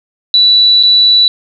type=tone with dropouts; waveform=sine; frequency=3951 Hz; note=B7; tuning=in tune; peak=-4 dBFS; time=0.34-1.28 s; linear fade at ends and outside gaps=1 ms; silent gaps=0.828-0.834 s; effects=none